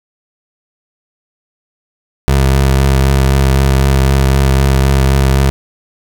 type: tone with vibrato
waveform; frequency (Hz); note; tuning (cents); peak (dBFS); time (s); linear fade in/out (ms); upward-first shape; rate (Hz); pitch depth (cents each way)
25% pulse; 67.3; C2; +49; -4; 2.28-5.5; 0; triangle; 3.9; 29
effects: none